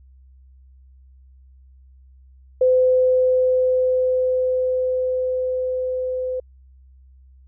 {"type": "tone with level ramp", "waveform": "sine", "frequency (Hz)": 510, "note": "C5", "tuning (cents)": -44, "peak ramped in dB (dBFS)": [-12, -22], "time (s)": [2.61, 6.4], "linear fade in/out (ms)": 5, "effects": ["added 65 Hz sine -46 dBFS peak until 7.47 s"]}